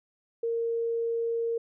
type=tone; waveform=sine; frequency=462.2 Hz; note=A#4; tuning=15 cents flat; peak=-26 dBFS; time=0.43-1.58 s; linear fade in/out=5 ms; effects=none